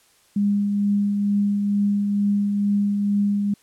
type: tone with tremolo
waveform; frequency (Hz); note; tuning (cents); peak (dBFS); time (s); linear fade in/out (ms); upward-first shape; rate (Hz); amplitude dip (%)
sine; 203.1; G#3; -38; -16; 0.36-3.54; 5; triangle; 2.2; 35
effects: white hiss -58 dBFS RMS until 3.62 s + low-pass 11000 Hz 12 dB/octave